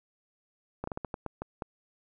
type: slowing click train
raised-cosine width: 1 ms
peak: -20 dBFS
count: 9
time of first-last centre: 0.84-1.622 s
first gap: 34 ms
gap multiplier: 1.29
effects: none